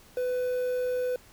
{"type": "tone with quantisation", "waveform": "triangle", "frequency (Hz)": 500, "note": "B4", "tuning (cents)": 21, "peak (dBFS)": -24, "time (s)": [0.17, 1.16], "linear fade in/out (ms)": 2, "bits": 8, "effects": ["pink hiss -55 dBFS RMS until 1.32 s"]}